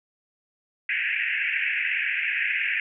white band-pass noise, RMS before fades -26 dBFS, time 0.89-2.8 s, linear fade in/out 2 ms, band 1600 to 2700 Hz, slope 96 dB/octave, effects none

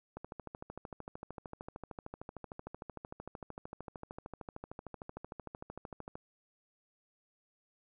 click train, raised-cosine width 1 ms, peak -29 dBFS, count 80, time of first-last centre 0.17-6.155 s, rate 13.2 Hz, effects none

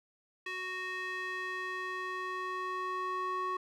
square tone with band-pass filter sweep, 370 Hz, F#4, in tune, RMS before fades -37 dBFS, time 0.46-3.57 s, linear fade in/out 5 ms, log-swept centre 2200 to 1100 Hz, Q 2.5, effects none

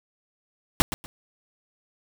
pink noise with echo, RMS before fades -17 dBFS, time 0.8-0.82 s, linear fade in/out 0 ms, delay 120 ms, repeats 2, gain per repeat -12 dB, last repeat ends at 1.06 s, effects none

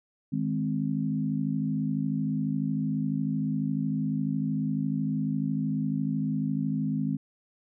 sine chord, Ab major, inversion second, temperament equal, 155.56 / 207.7 / 261.6 Hz, Eb3 / Ab3 / C4, 0 / 0 / 0 cents, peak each -30 dBFS, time 0.32-7.17 s, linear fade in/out 10 ms, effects none

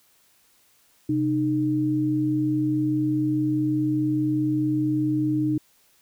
sine tone pair together, 130.81 / 306 Hz, C3 / D#4, 0 / -29 cents, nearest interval octave + minor third, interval 1471 cents, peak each -27 / -21 dBFS, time 1.09-5.58 s, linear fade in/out 5 ms, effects white hiss -61 dBFS RMS until 6.01 s

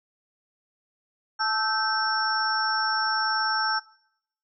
sine tone cluster, 871 / 1314 / 1553 / 5450 Hz, A5 / E6 / G6 / F8, -18 / -6 / -17 / -43 cents, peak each -28 dBFS, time 1.39-3.8 s, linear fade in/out 20 ms, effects noise-tail reverb RT60 0.7 s tail -21 dB re dry

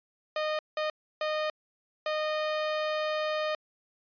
sawtooth tone bursts at uneven times, 615 Hz, D#5, 20 cents flat, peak -24 dBFS, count 4, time 0.36-0.59 / 0.77-0.9 / 1.21-1.5 / 2.06-3.55 s, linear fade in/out 2 ms, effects resampled to 11025 Hz

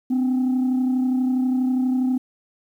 sine tone pair together, 255.1 / 287.4 Hz, C4 / D4, -44 / -37 cents, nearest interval major second, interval 207 cents, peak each -16 / -28 dBFS, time 0.1-2.18 s, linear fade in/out 10 ms, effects tanh soft clip ceiling -16 dBFS + 9-bit

